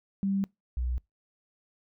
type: tone pair in turn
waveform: sine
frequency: 196 / 61.74 Hz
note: G3 / B1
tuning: 0 / 0 cents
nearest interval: octave + minor sixth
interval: 2000 cents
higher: first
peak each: -25 / -27 dBFS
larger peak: first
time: 0.23-0.44 / 0.77-0.98 s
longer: neither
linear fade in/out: 0 ms
effects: noise-tail reverb RT60 0.2 s tail -25 dB re dry